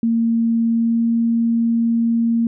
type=tone with pitch glide; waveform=sine; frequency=229.6 to 231.1 Hz; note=A#3 to A#3; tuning=-26 to -15 cents; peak=-14 dBFS; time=0.03-2.47 s; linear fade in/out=2 ms; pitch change=+11 cents; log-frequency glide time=0.68-1.07 s; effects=none